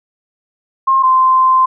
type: tone pair in turn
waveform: sine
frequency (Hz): 1066 / 1039.8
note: C6 / C6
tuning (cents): +32 / -11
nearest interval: unison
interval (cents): 43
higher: first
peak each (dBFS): -8 / -7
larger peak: second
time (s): 0.87-1.03 / 1.03-1.66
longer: second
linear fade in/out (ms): 10
effects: none